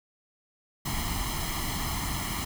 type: noise with comb filter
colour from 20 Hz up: pink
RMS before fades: -31 dBFS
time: 0.85-2.45 s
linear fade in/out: 10 ms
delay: 0.97 ms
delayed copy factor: +0.8
effects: none